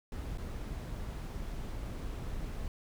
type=noise with dropouts; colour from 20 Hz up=brown; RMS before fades=-39 dBFS; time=0.12-2.68 s; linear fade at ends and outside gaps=1 ms; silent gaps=0.375-0.382 s; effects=none